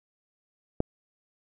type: click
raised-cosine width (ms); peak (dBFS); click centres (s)
2; -11; 0.804
effects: none